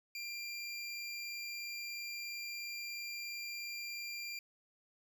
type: tone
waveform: 25% pulse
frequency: 2381 Hz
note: D7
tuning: 23 cents sharp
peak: -37 dBFS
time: 0.15-4.39 s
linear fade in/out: 2 ms
effects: none